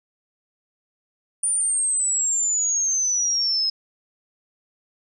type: exponential sweep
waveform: sine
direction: down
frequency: 9397 to 5110 Hz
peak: -19 dBFS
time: 1.43-3.7 s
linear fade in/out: 5 ms
effects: none